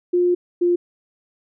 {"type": "tone pair in turn", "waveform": "sine", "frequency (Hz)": [354.8, 350.5], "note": ["F4", "F4"], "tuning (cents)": [27, 6], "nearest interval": "unison", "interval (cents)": 21, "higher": "first", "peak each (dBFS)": -14, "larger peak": "neither", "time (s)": [[0.13, 0.35], [0.61, 0.76]], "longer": "first", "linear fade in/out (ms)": 10, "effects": []}